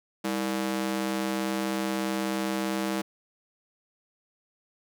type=ring-modulated tone; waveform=sawtooth; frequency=261.6 Hz; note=C4; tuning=in tune; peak=-20 dBFS; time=0.24-3.02 s; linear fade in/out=10 ms; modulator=61.6 Hz; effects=none